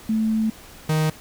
sine / 45% pulse tone pair in turn, 220 / 155.92 Hz, A3 / D#3, 0 / +4 cents, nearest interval tritone, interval 596 cents, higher first, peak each -18 dBFS, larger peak neither, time 0.09-0.5 / 0.89-1.1 s, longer first, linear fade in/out 5 ms, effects pink hiss -44 dBFS RMS until 1.2 s

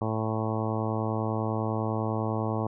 harmonic tone, 110 Hz, A2, in tune, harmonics 1 / 2 / 3 / 4 / 5 / 6 / 7 / 8 / 9 / 10, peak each -30 / -33 / -35 / -36 / -37 / -38 / -38 / -39 / -40 / -40 dBFS, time 0.01-2.67 s, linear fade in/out 5 ms, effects none

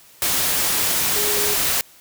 sine tone in noise, 415.3 Hz, G#4, in tune, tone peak -26 dBFS, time 1.16-1.54 s, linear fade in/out 0 ms, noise white, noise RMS -20 dBFS, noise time 0.22-1.81 s, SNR -9 dB, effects white hiss -49 dBFS RMS until 2 s

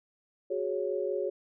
sine chord, F# suspended second, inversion none, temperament equal, 370 / 415.3 / 554.4 Hz, F#4 / G#4 / C#5, 0 / 0 / 0 cents, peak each -33 dBFS, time 0.5-1.3 s, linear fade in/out 10 ms, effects none

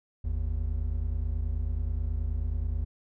triangle tone pair together, 49.96 / 79.3 Hz, G1 / D#2, +34 / +33 cents, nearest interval minor sixth, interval 799 cents, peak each -28 dBFS, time 0.24-2.85 s, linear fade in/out 10 ms, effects none

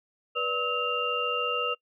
sine tone cluster, 487.2 / 581 / 1284 / 2786 Hz, B4 / D5 / E6 / F7, -24 / -19 / -46 / -5 cents, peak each -32 / -37 / -30 / -29 dBFS, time 0.35-1.75 s, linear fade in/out 20 ms, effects noise-tail reverb RT60 0.1 s tail -25 dB re dry

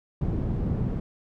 white low-pass noise, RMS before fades -27 dBFS, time 0.21-1 s, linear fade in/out 5 ms, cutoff 160 Hz, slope 12 dB/octave, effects none

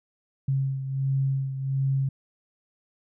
sine beating tone pair, 135.1 / 136.5 Hz, C#3 / C#3, -44 / -26 cents, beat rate 1.4 Hz, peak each -24 / -31 dBFS, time 0.48-2.09 s, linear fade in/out 5 ms, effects none

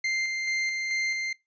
40% pulse tone with tremolo, 2093 Hz, C7, in tune, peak -24 dBFS, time 0.04-1.33 s, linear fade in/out 5 ms, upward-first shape square, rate 2.3 Hz, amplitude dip 30%, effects noise-tail reverb RT60 0.2 s tail -21 dB re dry + resampled to 16000 Hz

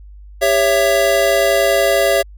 square chord, C# diminished, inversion second, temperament just, 399.1 / 554.4 / 665.2 Hz, G4 / C#5 / E5, +31 / 0 / +16 cents, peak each -20 / -16 / -16 dBFS, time 0.41-2.23 s, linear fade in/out 20 ms, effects added 50 Hz sine -35 dBFS peak until 2.37 s

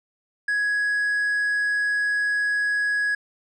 triangle tone with hard clipping, 1669 Hz, G#6, 8 cents sharp, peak -21 dBFS, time 0.48-3.15 s, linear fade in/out 5 ms, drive 5 dB, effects resampled to 24000 Hz

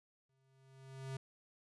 square tone with exponential growth, 133.5 Hz, C3, 35 cents sharp, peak -40 dBFS, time 0.29-1.17 s, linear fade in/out 5 ms, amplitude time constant 190 ms, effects resampled to 24000 Hz

